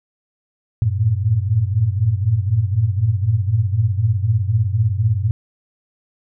sine tone cluster, 95 / 110.8 / 114.8 Hz, F#2 / A2 / A#2, +46 / +13 / -26 cents, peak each -19 dBFS, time 0.82-5.31 s, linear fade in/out 0 ms, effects none

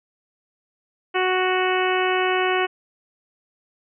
harmonic tone, 370 Hz, F#4, in tune, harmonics 1 / 2 / 3 / 4 / 5 / 6 / 7 / 8, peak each -22 / -25 / -27 / -28 / -29 / -30 / -30 / -31 dBFS, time 1.14-2.67 s, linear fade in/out 20 ms, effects none

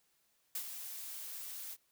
blue noise with ADSR envelope, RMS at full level -37 dBFS, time 0.55-1.77 s, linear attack 4 ms, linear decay 77 ms, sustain -8 dB, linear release 46 ms, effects white hiss -75 dBFS RMS until 1.91 s

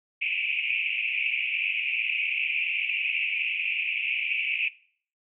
white band-pass noise, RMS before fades -28 dBFS, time 0.21-4.69 s, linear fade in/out 10 ms, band 2300 to 2700 Hz, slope 96 dB/octave, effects noise-tail reverb RT60 0.5 s tail -19 dB re dry

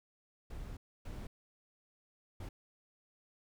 brown noise bursts at uneven times, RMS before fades -44 dBFS, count 3, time 0.5-0.77 / 1.05-1.27 / 2.4-2.49 s, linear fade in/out 5 ms, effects none

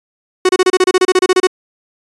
45% pulse tone bursts, 370 Hz, F#4, in tune, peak -7 dBFS, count 15, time 0.45-1.471 s, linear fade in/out 5 ms, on 41 ms, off 29 ms, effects resampled to 22050 Hz

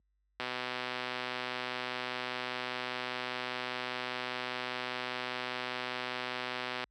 click train, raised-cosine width 0.3 ms, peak -19 dBFS, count 806, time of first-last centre 0.4-6.84 s, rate 125 Hz, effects added 50 Hz sine -50 dBFS peak until 6.9 s + high-pass 200 Hz 12 dB/octave

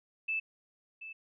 sine tone with echo, 2631 Hz, E7, 4 cents flat, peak -30 dBFS, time 0.28-0.4 s, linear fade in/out 10 ms, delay 730 ms, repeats 1, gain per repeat -12 dB, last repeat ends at 1.13 s, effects none

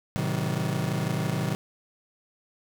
40% pulse chord, A diminished seventh, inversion none, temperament just, 110 / 132 / 158.4 / 190.08 Hz, A2 / C3 / Eb3 / Gb3, 0 / +16 / +31 / +47 cents, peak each -33 / -30 / -29 / -31 dBFS, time 0.16-1.55 s, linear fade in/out 0 ms, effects none

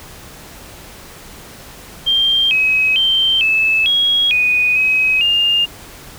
sine tone with pitch steps, 3179 / 2547 / 3129 / 2612 / 3300 / 2482 / 2539 / 2816 Hz, G7 / D#7 / G7 / E7 / G#7 / D#7 / D#7 / F7, +24 / +40 / -4 / -17 / -12 / -5 / +34 / +14 cents, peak -11 dBFS, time 2.06-5.66 s, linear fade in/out 20 ms, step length 450 ms, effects pink hiss -37 dBFS RMS until 6.18 s

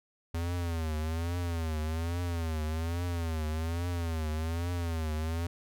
square tone with vibrato, 82.41 Hz, E2, in tune, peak -31 dBFS, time 0.34-5.47 s, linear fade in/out 5 ms, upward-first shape triangle, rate 1.2 Hz, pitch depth 130 cents each way, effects none

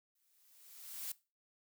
blue noise with exponential growth, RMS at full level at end -40 dBFS, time 0.15-1.12 s, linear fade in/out 5 ms, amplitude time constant 210 ms, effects noise-tail reverb RT60 0.3 s tail -20 dB re dry

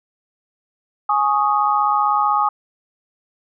sine chord, Ab suspended fourth, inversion none, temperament equal with one note detuned, 834.5 / 1108.7 / 1244.5 Hz, Ab5 / Db6 / Eb6, +8 / 0 / 0 cents, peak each -18 / -21 / -18 dBFS, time 1.09-2.49 s, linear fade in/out 5 ms, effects none

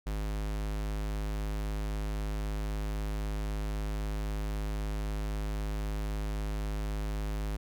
square tone, 51.91 Hz, G#1, in tune, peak -32 dBFS, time 0.06-7.57 s, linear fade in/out 10 ms, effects none

